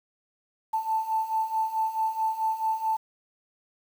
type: beating tone pair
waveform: sine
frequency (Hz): 880 / 884.6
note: A5 / A5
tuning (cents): 0 / +9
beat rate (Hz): 4.6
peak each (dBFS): -30 / -26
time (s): 0.73-2.97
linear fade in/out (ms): 10
effects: 8-bit

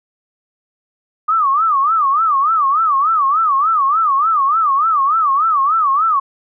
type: tone with vibrato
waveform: sine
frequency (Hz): 1200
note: D6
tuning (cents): +37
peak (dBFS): -11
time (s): 1.28-6.2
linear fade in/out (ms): 10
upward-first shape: sine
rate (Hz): 3.4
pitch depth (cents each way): 190
effects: none

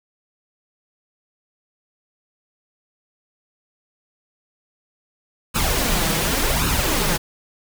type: noise with flanger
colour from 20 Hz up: pink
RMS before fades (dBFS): -20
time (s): 5.54-7.18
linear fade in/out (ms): 20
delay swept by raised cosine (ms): 0.74 to 6.14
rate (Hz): 0.89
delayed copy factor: +0.65
effects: none

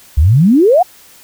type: exponential sweep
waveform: sine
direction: up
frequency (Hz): 65.3 to 773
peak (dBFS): -5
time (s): 0.17-0.83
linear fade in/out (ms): 10
effects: white hiss -42 dBFS RMS until 1.23 s

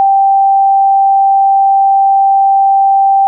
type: tone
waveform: sine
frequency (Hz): 784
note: G5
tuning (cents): 0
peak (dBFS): -5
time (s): 0-3.27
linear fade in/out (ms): 0
effects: none

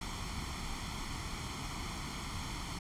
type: noise with comb filter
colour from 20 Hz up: pink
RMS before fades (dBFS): -40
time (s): 0.01-2.79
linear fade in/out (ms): 5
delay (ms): 0.92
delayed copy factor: +0.7
effects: low-pass 8000 Hz 12 dB/octave

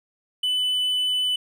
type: tone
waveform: triangle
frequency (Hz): 2998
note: F#7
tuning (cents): +22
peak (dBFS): -19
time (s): 0.43-1.36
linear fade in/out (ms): 5
effects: none

